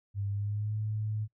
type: tone with pitch glide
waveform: sine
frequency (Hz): 100.1 to 107.28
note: G2 to A2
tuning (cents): +37 to -43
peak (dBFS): -30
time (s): 0.14-1.28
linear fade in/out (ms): 50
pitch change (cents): +120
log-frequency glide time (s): 0.28-0.76
effects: noise-tail reverb RT60 0.1 s tail -23 dB re dry